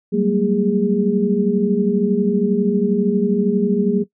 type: tone cluster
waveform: sine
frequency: 187.6 / 200.1 / 229.7 / 410.1 Hz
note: F#3 / G3 / A#3 / G#4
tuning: +24 / +36 / -25 / -22 cents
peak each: -20 dBFS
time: 0.12-4.04 s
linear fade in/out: 20 ms
effects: noise-tail reverb RT60 0.1 s tail -18 dB re dry